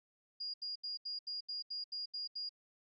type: tone bursts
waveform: sine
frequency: 4846 Hz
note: D#8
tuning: 47 cents flat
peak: -38 dBFS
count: 10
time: 0.4-2.493 s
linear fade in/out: 10 ms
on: 140 ms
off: 77 ms
effects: MP3 64 kbps